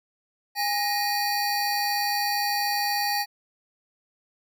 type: tone cluster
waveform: square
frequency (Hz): 819 / 1880 / 4564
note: G#5 / A#6 / C#8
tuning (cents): -24 / +14 / +50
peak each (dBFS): -27 / -31 / -29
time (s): 0.55-3.26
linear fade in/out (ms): 50
effects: none